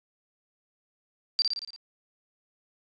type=tone with echo; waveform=sine; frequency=4699 Hz; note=D8; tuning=in tune; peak=-19 dBFS; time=1.39-1.42 s; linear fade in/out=0 ms; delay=57 ms; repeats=6; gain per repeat=-4 dB; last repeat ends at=1.762 s; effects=resampled to 16000 Hz + 10-bit